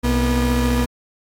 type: tone pair together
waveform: 35% pulse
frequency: 64.2 / 242.4 Hz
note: C2 / B3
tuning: -32 / -32 cents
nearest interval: octave + major seventh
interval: 2300 cents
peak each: -17 dBFS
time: 0.03-0.86 s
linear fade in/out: 20 ms
effects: AAC 64 kbps